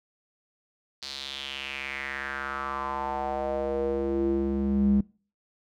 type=tone with band-pass filter sweep; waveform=square; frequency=68.3 Hz; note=C#2; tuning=25 cents flat; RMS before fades=-29 dBFS; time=1.02-5.01 s; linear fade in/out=5 ms; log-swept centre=4500 to 190 Hz; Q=4.4; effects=noise-tail reverb RT60 0.4 s tail -24 dB re dry